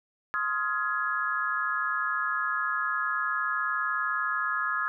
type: chord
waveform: sine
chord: F minor seventh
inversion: second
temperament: just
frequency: 1047.7 / 1257.2 / 1396.9 / 1676.3 Hz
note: C6 / Eb6 / F6 / Ab6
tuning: +2 / +18 / 0 / +16 cents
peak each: -36 / -30 / -33 / -30 dBFS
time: 0.34-4.88 s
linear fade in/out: 0 ms
effects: none